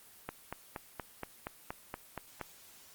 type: click train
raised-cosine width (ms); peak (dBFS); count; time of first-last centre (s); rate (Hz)
0.5; -22; 10; 0.29-2.413; 4.24
effects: white hiss -57 dBFS RMS until 2.94 s + Opus 24 kbps